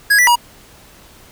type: tone with pitch steps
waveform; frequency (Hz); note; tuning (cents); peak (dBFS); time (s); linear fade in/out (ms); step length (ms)
square; 1658 / 1965 / 957; G#6 / B6 / A#5; -3 / -9 / +45; -9; 0.1-0.358; 10; 86
effects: pink hiss -44 dBFS RMS until 1.31 s